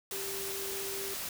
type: tone in noise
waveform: sine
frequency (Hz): 392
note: G4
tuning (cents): 0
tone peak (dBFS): -40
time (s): 0.12-1.14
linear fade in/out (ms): 2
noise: white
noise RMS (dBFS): -38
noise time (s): 0.11-1.29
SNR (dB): -5
effects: none